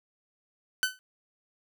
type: tone with exponential decay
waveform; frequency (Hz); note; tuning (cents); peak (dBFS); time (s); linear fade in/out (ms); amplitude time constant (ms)
sawtooth; 1514; F#6; +39; -17; 0.83-0.99; 0; 33
effects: none